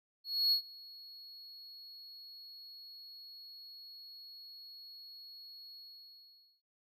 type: tone with ADSR envelope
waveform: triangle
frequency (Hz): 4338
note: C#8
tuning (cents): -38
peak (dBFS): -24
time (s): 0.24-6.62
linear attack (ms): 280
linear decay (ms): 94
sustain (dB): -24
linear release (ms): 870
effects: none